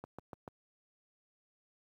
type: click train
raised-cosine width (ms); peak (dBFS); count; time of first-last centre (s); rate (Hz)
1; -30; 4; 0.04-0.478; 6.85
effects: high-pass 80 Hz 12 dB/octave + 11-bit